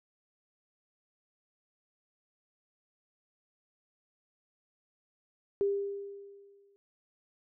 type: tone with exponential decay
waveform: sine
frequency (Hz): 399.9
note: G4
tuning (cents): +35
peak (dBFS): -24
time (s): 5.61-6.76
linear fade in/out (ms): 0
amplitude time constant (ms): 250
effects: none